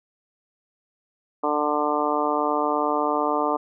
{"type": "harmonic tone", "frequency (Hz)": 148.7, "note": "D3", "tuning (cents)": 22, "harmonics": [2, 3, 4, 5, 6, 7, 8], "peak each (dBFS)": [-28, -28, -28, -28, -28, -28, -28], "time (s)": [1.43, 3.57], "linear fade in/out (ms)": 10, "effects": []}